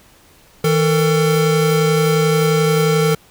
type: tone pair together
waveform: square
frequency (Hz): 160 / 448.6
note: D#3 / A4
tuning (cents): +49 / +34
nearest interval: octave + tritone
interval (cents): 1785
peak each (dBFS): -16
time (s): 0.64-3.15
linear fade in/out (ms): 5
effects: pink hiss -49 dBFS RMS until 3.3 s